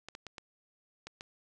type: clicks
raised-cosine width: 0.2 ms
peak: -26 dBFS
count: 6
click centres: 0.086 / 0.151 / 0.267 / 0.382 / 1.07 / 1.209 s
effects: resampled to 24000 Hz + 11-bit